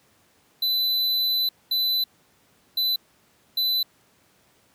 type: tone bursts at uneven times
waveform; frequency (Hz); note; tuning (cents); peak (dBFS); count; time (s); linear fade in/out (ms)
square; 4005; B7; +23; -21; 4; 0.62-1.49 / 1.71-2.04 / 2.77-2.96 / 3.57-3.83; 5
effects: pink hiss -61 dBFS RMS until 4.74 s + high-pass 100 Hz 12 dB/octave